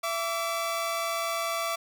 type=tone pair together; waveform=sawtooth; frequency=669 / 1154.7 Hz; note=E5 / D6; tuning=+25 / -30 cents; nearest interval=major sixth; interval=945 cents; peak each=-27 dBFS; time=0.03-1.76 s; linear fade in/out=10 ms; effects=none